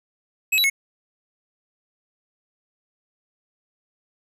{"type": "tone with pitch steps", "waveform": "square", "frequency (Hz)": [2566, 3927, 2187], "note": ["E7", "B7", "C#7"], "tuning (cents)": [-47, -11, -24], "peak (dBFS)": -17, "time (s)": [0.52, 0.7], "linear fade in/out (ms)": 10, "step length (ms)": 60, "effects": []}